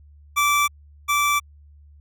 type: tone pair in turn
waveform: 25% pulse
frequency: 1164 / 1164 Hz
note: D6 / D6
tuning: -16 / -16 cents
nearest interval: unison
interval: 0 cents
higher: neither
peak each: -13 / -14 dBFS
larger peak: first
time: 0.36-0.68 / 1.08-1.4 s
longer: neither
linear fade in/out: 20 ms
effects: added 73 Hz sine -46 dBFS peak until 2 s